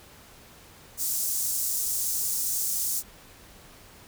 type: high-pass noise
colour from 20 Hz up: pink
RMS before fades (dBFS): -28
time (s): 0.97-3.03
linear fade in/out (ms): 50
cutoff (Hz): 6400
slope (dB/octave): 24
effects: pink hiss -51 dBFS RMS until 4.07 s